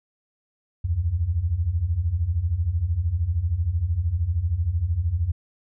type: beating tone pair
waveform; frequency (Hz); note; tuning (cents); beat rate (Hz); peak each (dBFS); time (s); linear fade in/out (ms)
sine; 76.2 / 89.2; D#2 / F2; -36 / +37; 13; -26 / -22; 0.84-5.32; 10
effects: none